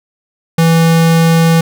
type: tone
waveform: square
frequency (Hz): 164.81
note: E3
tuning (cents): 0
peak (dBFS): -7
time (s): 0.58-1.61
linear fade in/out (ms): 5
effects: none